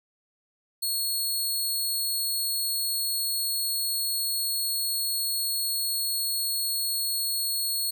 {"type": "tone", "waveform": "15% pulse", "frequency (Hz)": 4331, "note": "C#8", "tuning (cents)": -41, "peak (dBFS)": -19, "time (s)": [0.82, 7.91], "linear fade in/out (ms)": 10, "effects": []}